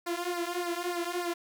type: tone with flanger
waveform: sawtooth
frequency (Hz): 349.2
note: F4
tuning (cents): 0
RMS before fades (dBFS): -33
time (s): 0.06-1.34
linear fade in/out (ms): 10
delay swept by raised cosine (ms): 0.29 to 3.39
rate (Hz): 3.4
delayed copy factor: -0.95
effects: none